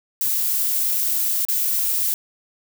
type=noise with dropouts; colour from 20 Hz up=violet; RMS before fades=-21 dBFS; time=0.21-2.14 s; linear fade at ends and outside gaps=1 ms; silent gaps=1.451-1.485 s; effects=none

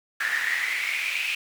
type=noise with high-pass filter sweep; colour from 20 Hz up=brown; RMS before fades=-27 dBFS; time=0.2-1.35 s; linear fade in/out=5 ms; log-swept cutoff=1700 to 2600 Hz; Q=8.8; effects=none

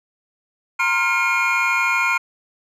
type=tone cluster; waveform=triangle; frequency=936 / 1049 / 1404 / 2166 / 2412 Hz; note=A#5 / C6 / F6 / C#7 / D7; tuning=+7 / +4 / +9 / -41 / +46 cents; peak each=-25 / -22 / -20 / -21 / -20 dBFS; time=0.79-2.18 s; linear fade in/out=10 ms; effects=resampled to 32000 Hz

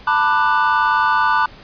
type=chord; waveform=triangle; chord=B minor seventh; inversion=third; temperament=just; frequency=889 / 987.8 / 1185.3 / 1481.6 Hz; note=A5 / B5 / D6 / F#6; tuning=+18 / 0 / +16 / +2 cents; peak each=-17 dBFS; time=0.07-1.46 s; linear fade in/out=5 ms; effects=pink hiss -42 dBFS RMS until 1.63 s + resampled to 11025 Hz

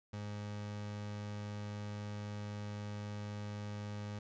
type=tone; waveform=30% pulse; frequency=103.83 Hz; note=G#2; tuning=in tune; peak=-38 dBFS; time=0.13-4.19 s; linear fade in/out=5 ms; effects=resampled to 16000 Hz + 13-bit

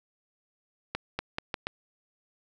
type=accelerating click train; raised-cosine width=0.3 ms; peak=-14 dBFS; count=5; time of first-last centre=0.95-1.669 s; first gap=240 ms; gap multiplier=0.81; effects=none

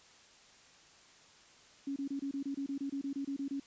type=tone bursts; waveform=sine; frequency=277.2 Hz; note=C#4; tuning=in tune; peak=-34 dBFS; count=15; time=1.87-3.599 s; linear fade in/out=5 ms; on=91 ms; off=26 ms; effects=white hiss -60 dBFS RMS until 3.66 s + resampled to 16000 Hz

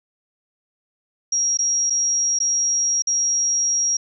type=tone with dropouts; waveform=sine; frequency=5650 Hz; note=F8; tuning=19 cents sharp; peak=-17 dBFS; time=1.32-3.97 s; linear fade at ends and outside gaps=5 ms; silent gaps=1.573-1.588 / 1.899-1.904 / 2.389-2.401 / 3.022-3.07 s; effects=none

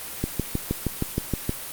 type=click train; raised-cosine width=3 ms; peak=-10 dBFS; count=9; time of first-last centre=0.24-1.494 s; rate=6.38 Hz; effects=white hiss -35 dBFS RMS until 1.72 s + Opus 32 kbps

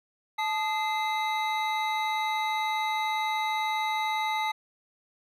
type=tone cluster; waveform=triangle; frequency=869 / 1236 / 2069 / 3854 Hz; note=A5 / D#6 / C7 / B7; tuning=-22 / -12 / -20 / -43 cents; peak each=-26 / -35 / -31 / -35 dBFS; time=0.38-4.52 s; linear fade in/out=10 ms; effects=none

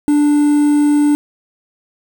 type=tone with quantisation; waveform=triangle; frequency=293.7 Hz; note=D4; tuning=in tune; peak=-7 dBFS; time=0.08-1.15 s; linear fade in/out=0 ms; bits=5; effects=none

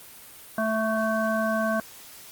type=harmonic tone with a mistuned harmonic; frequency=220 Hz; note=A3; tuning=in tune; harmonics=1 / 3 / 5 / 7; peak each=-27 / -26 / -31 / -30 dBFS; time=0.58-1.8 s; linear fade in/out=2 ms; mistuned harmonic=5; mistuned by=+18 cents; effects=white hiss -46 dBFS RMS until 2.31 s + Opus 32 kbps

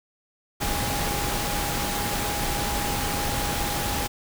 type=tone in noise; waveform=sine; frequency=820 Hz; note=G#5; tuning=22 cents flat; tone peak=-32 dBFS; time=0.6-4.08 s; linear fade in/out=20 ms; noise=pink; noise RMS=-27 dBFS; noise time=0.6-4.08 s; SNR=-8 dB; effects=none

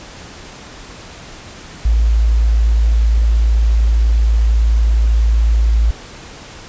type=tone; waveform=sine; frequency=55.7 Hz; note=A1; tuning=22 cents sharp; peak=-9 dBFS; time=1.85-5.91 s; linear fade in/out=5 ms; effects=pink hiss -35 dBFS RMS until 6.68 s + resampled to 16000 Hz

